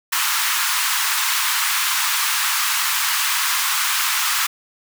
pink high-pass noise, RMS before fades -20 dBFS, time 0.12-4.47 s, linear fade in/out 10 ms, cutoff 970 Hz, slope 48 dB/octave, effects none

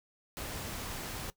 pink noise, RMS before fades -40 dBFS, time 0.37-1.3 s, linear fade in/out 0 ms, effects noise-tail reverb RT60 0.1 s tail -19 dB re dry

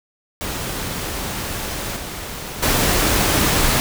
pink noise with level steps, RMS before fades -26 / -30 / -17 dBFS, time 0.41-3.8 s, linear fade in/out 0 ms, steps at 1.96 / 2.62 s, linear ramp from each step 10 ms, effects none

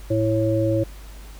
harmonic tone, 110 Hz, A2, in tune, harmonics 1 / 3 / 5, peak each -22 / -22 / -22 dBFS, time 0.1-0.84 s, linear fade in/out 10 ms, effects added 50 Hz sine -37 dBFS peak until 1.39 s + pink hiss -47 dBFS RMS until 1.39 s

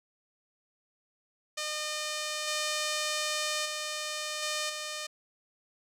5% pulse tone with level steps, 608 Hz, D#5, 40 cents flat, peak -21 / -18 / -22 / -19 / -24 dBFS, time 1.57-5.07 s, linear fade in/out 10 ms, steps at 2.47 / 3.65 / 4.42 / 4.69 s, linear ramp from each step 10 ms, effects resampled to 32000 Hz

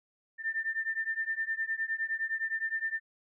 sine beating tone pair, 1789 / 1798.7 Hz, A6 / A6, +28 / +38 cents, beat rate 9.7 Hz, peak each -33 / -34 dBFS, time 0.38-3 s, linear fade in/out 50 ms, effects none

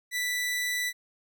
sawtooth tone, 1975.5 Hz, B6, in tune, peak -24 dBFS, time 0.11-0.93 s, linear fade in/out 50 ms, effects none

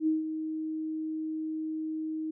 sine tone with ADSR envelope, 314.5 Hz, D#4, 19 cents sharp, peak -22 dBFS, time 0-2.31 s, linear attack 69 ms, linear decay 160 ms, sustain -9 dB, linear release 8 ms, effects none

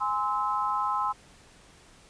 sine chord, Ab augmented, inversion none, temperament just, 830.6 / 1038.3 / 1297.8 Hz, Ab5 / C6 / E6, 0 / -14 / -27 cents, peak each -31 / -28 / -30 dBFS, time 0-1.13 s, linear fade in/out 20 ms, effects pink hiss -55 dBFS RMS until 2.09 s + resampled to 22050 Hz

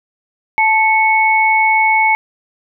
sine tone pair together, 876 / 2207 Hz, A5 / C#7, -8 / -8 cents, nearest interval octave + major third, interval 1600 cents, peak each -12 dBFS, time 0.58-2.15 s, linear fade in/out 0 ms, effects none

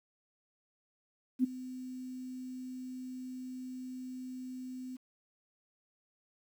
sine tone with ADSR envelope, 255.2 Hz, C4, 43 cents flat, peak -22 dBFS, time 1.39-4.97 s, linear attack 48 ms, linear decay 14 ms, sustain -18 dB, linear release 14 ms, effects 10-bit

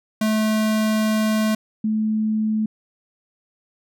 square / sine tone pair in turn, 216.7 / 216.7 Hz, A3 / A3, -26 / -26 cents, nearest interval unison, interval 0 cents, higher neither, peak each -18 dBFS, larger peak neither, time 0.21-1.55 / 1.84-2.66 s, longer first, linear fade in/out 5 ms, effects none

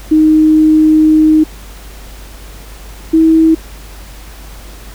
sine tone pair in turn, 311.1 / 321.5 Hz, D#4 / E4, 0 / -43 cents, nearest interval minor second, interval 57 cents, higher second, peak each -4 dBFS, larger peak neither, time 0.11-1.44 / 3.13-3.55 s, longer first, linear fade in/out 10 ms, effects added 50 Hz sine -30 dBFS peak until 4.94 s + pink hiss -36 dBFS RMS until 4.94 s

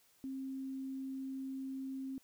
sine tone, 266.5 Hz, C4, 32 cents sharp, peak -39 dBFS, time 0.24-2.18 s, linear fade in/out 0 ms, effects white hiss -69 dBFS RMS until 2.23 s

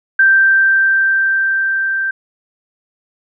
sine tone with level ramp, 1568 Hz, G6, in tune, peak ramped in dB -6 to -15 dBFS, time 0.19-2.11 s, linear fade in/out 5 ms, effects none

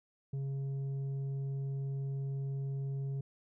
sine tone with tanh clipping, 137 Hz, C#3, 20 cents flat, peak -35 dBFS, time 0.33-3.21 s, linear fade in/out 5 ms, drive 5 dB, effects none

